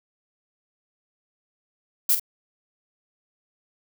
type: noise with echo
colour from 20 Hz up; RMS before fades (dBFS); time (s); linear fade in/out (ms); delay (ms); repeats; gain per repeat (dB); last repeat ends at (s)
violet; -19; 2.09-2.15; 5; 47; 1; -9; 2.197
effects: none